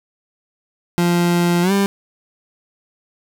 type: tone with pitch glide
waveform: 30% pulse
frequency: 173.7 to 198.38 Hz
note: F3 to G3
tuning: -9 to +21 cents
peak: -11 dBFS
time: 0.98-1.86 s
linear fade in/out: 0 ms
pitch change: +230 cents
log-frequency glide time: 1.62-1.72 s
effects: none